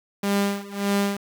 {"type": "tone with tremolo", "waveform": "sawtooth", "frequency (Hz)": 200.5, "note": "G3", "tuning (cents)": 39, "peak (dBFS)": -15, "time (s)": [0.23, 1.17], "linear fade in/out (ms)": 5, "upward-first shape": "sine", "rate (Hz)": 1.7, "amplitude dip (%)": 90, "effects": ["7-bit"]}